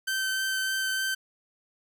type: tone with vibrato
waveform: sawtooth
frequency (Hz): 1545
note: G6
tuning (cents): -26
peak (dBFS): -23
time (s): 0.07-1.15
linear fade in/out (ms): 10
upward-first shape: triangle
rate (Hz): 3.3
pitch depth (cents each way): 9
effects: none